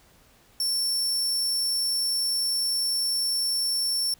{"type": "tone", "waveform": "sawtooth", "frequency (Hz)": 5430, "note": "F8", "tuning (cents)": -50, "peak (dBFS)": -21, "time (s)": [0.6, 4.14], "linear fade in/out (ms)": 2, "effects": ["pink hiss -58 dBFS RMS until 4.19 s"]}